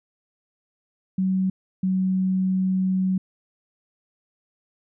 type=tone pair in turn; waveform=sine; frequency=188.4 / 187.48 Hz; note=F#3 / F#3; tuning=+32 / +23 cents; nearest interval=unison; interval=9 cents; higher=first; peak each=-19 dBFS; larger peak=neither; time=1.18-1.5 / 1.83-3.18 s; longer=second; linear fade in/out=5 ms; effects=none